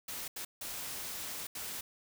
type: noise bursts at uneven times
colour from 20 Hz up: white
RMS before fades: -41 dBFS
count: 4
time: 0.08-0.28 / 0.36-0.45 / 0.61-1.47 / 1.55-1.81 s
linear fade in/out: 5 ms
effects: none